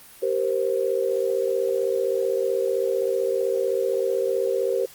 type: tone cluster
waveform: sine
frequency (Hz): 388.1 / 471.3 / 527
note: G4 / A#4 / C5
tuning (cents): -17 / +19 / +12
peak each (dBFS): -25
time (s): 0.22-4.86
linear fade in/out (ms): 10
effects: white hiss -47 dBFS RMS until 4.94 s + Opus 32 kbps